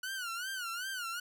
sawtooth tone with vibrato, 1460 Hz, F#6, 24 cents flat, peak -33 dBFS, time 0.03-1.2 s, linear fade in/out 5 ms, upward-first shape sine, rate 2.6 Hz, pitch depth 140 cents each way, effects none

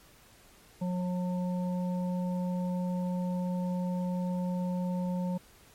harmonic tone, 180.3 Hz, F#3, 45 cents flat, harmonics 1 / 3 / 5, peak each -29 / -39 / -43 dBFS, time 0.81-5.38 s, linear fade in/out 10 ms, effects pink hiss -58 dBFS RMS until 5.74 s + MP3 64 kbps

